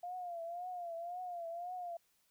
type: tone with vibrato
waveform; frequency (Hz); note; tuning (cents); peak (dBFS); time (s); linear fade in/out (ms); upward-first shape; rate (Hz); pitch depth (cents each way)
sine; 698.5; F5; 0; -40; 0.03-1.97; 5; triangle; 1.9; 96
effects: white hiss -75 dBFS RMS until 2.3 s

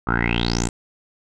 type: tone with low-pass filter sweep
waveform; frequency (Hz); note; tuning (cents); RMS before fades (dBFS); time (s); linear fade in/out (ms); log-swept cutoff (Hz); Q
10% pulse; 58.27; A#1; 0; -21; 0.07-0.69; 5; 1200 to 8300; 9.9
effects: none

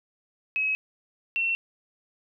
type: tone pair in turn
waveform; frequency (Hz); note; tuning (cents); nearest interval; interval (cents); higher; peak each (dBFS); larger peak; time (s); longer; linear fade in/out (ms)
sine; 2559 / 2711; D#7 / E7; +48 / +48; minor second; 100; second; -23; neither; 0.56-0.75 / 1.36-1.55; neither; 0
effects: none

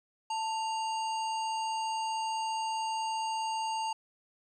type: harmonic tone with a mistuned harmonic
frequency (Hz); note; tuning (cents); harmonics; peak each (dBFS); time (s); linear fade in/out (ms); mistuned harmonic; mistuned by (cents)
932.3; A#5; 0; 1 / 3 / 5 / 7 / 9; -31 / -41 / -45 / -48 / -50; 0.3-3.93; 5; 1; -85
effects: 11-bit

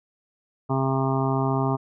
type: harmonic tone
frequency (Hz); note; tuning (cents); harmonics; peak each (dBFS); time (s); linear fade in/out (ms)
133.8; C3; +39; 1 / 2 / 3 / 5 / 6 / 7 / 8 / 9; -24 / -27 / -29 / -31 / -32 / -32 / -33 / -34; 0.69-1.77; 20
effects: none

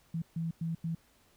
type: tone bursts at uneven times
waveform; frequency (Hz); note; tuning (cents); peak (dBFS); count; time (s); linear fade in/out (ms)
sine; 164.81; E3; 0; -31; 4; 0.14-0.22 / 0.36-0.51 / 0.61-0.75 / 0.84-0.95; 5
effects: pink hiss -66 dBFS RMS until 1.36 s

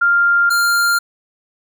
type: tone pair in turn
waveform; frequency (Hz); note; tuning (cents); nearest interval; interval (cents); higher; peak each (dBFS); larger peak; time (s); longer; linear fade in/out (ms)
sine / square; 1396.9 / 1396.9; F6 / F6; 0 / 0; unison; 0; neither; -10 / -13; first; 0.01-0.5 / 0.5-0.99; neither; 10
effects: none

